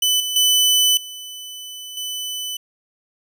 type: tone with level steps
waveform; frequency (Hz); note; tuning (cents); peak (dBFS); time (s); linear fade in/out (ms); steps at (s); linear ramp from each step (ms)
sawtooth; 3000; F#7; +23; -12 / -19 / -10 / -29 / -22; 0.02-2.57; 5; 0.2 / 0.36 / 0.97 / 1.97; 2
effects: none